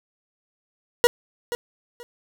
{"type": "tone with echo", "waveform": "40% pulse", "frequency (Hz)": 479.7, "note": "A#4", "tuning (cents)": 50, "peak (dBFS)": -11, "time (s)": [1.04, 1.07], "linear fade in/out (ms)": 0, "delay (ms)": 480, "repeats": 2, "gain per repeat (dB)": -13, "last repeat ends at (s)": 2.03, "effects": []}